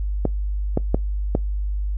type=clicks; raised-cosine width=2 ms; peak=-5 dBFS; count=4; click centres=0.253 / 0.774 / 0.945 / 1.351 s; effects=noise-tail reverb RT60 0.2 s tail -25 dB re dry + added 50 Hz sine -21 dBFS peak until 1.97 s